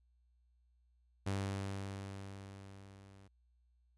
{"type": "tone with level ramp", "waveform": "sawtooth", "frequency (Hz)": 98, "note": "G2", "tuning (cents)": 0, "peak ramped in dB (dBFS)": [-30, -54], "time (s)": [1.26, 3.28], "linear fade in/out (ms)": 10, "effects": ["added 60 Hz sine -69 dBFS peak until 3.97 s", "resampled to 24000 Hz"]}